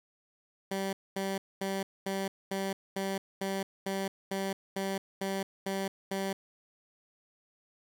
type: tone bursts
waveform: 15% pulse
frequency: 194 Hz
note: G3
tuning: 18 cents flat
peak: -25 dBFS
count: 13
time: 0.71-6.33 s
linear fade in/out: 5 ms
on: 220 ms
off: 230 ms
effects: none